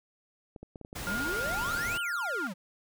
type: clicks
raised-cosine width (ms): 2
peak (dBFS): -30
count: 7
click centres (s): 0.562 / 0.63 / 0.758 / 0.813 / 0.849 / 0.929 / 1.507
type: noise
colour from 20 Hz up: pink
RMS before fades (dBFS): -38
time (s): 0.95-1.98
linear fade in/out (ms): 10
type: exponential two-way sweep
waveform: square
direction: up then down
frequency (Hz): 167 to 3136 to 167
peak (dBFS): -36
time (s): 1.06-2.54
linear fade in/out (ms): 20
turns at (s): 2
type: tone with pitch glide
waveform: sine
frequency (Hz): 1419 to 1405.1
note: F6 to F6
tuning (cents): +27 to +10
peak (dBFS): -31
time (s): 1.07-2.47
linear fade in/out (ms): 0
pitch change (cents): -17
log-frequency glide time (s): 1.38-1.43
effects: none